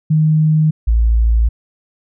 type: tone pair in turn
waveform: sine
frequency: 155.56 / 56.54 Hz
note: D#3 / A1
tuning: 0 / +48 cents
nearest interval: octave + tritone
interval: 1752 cents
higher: first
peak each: -9 dBFS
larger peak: neither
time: 0.1-0.71 / 0.87-1.49 s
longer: second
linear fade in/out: 10 ms
effects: none